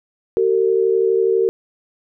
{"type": "tone pair together", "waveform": "sine", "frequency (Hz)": [381.4, 453.6], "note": ["G4", "A#4"], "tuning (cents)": [-47, -47], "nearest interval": "minor third", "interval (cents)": 300, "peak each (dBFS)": -16, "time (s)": [0.37, 1.49], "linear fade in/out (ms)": 0, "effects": []}